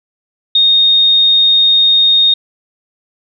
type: tone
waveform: sine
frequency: 3700 Hz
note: A#7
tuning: 14 cents flat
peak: -6 dBFS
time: 0.55-2.34 s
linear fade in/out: 5 ms
effects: none